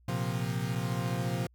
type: chord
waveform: 40% pulse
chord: Bb suspended second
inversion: none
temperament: equal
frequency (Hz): 116.54 / 130.81 / 174.61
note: Bb2 / C3 / F3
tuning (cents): 0 / 0 / 0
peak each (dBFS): -33 / -33 / -34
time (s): 0.08-1.47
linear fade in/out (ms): 5
effects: added 60 Hz sine -59 dBFS peak until 1.54 s